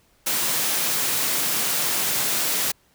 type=high-pass noise; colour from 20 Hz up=white; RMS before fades=-23 dBFS; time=0.26-2.72 s; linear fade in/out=10 ms; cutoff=110 Hz; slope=96 dB/octave; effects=pink hiss -61 dBFS RMS until 2.94 s